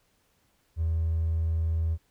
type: tone with hard clipping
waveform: triangle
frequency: 81.3 Hz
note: E2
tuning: 23 cents flat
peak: -24 dBFS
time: 0.76-1.98 s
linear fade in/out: 50 ms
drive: 3 dB
effects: pink hiss -69 dBFS RMS until 2.1 s